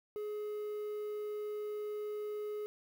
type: tone with quantisation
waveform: triangle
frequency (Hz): 420.9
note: G#4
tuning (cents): +23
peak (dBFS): -35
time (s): 0.16-2.66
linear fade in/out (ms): 0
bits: 10
effects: none